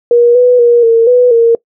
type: tone with pitch steps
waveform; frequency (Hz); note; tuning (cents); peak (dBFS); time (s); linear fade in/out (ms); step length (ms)
sine; 476.8 / 494.4 / 475.9 / 457.8 / 494.1 / 462.9; A#4 / B4 / A#4 / A#4 / B4 / A#4; +39 / +2 / +36 / -31 / +1 / -12; -3; 0.11-1.55; 2; 240
effects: noise-tail reverb RT60 0.1 s tail -22 dB re dry